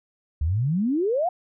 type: exponential sweep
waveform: sine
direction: up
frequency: 70 to 750 Hz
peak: -20 dBFS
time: 0.41-1.29 s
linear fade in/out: 5 ms
effects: none